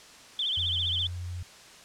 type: tone with vibrato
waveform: sine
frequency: 3301 Hz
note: G#7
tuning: 11 cents flat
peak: -26 dBFS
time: 0.39-1.07 s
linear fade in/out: 2 ms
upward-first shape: sine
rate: 15 Hz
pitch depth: 150 cents each way
type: tone with pitch glide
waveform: sine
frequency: 87.31 to 88.58 Hz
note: F2 to F2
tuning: 0 to +25 cents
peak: -33 dBFS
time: 0.57-1.43 s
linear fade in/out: 5 ms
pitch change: +25 cents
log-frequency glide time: 0.82-1.11 s
effects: white hiss -50 dBFS RMS until 1.84 s + low-pass 7000 Hz 12 dB/octave